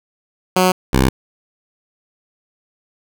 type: tone pair in turn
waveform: 10% pulse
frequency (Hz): 184.1 / 65.41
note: F#3 / C2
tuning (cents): -8 / 0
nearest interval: octave + tritone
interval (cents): 1792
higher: first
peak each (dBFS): -3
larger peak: neither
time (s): 0.56-0.72 / 0.93-1.09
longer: neither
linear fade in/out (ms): 5
effects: none